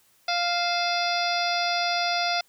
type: harmonic tone with a mistuned harmonic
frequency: 698.5 Hz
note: F5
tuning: in tune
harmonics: 1 / 2 / 3 / 4 / 5 / 6 / 7 / 8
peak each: -26 / -31 / -33 / -34 / -33 / -35 / -30 / -37 dBFS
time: 0.28-2.41 s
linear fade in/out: 5 ms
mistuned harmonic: 4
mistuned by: -120 cents
effects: white hiss -62 dBFS RMS until 2.48 s